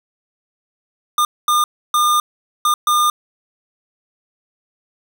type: tone bursts at uneven times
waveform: square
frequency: 1209 Hz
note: D6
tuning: 50 cents sharp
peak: -13 dBFS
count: 5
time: 1.18-1.25 / 1.48-1.64 / 1.94-2.2 / 2.65-2.74 / 2.87-3.1 s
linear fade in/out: 2 ms
effects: none